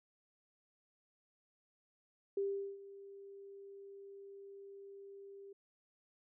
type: tone with ADSR envelope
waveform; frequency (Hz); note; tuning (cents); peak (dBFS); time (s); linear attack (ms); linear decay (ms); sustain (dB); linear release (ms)
sine; 396.2; G4; +18; -32; 2.37-5.53; 4; 400; -18; 6
effects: none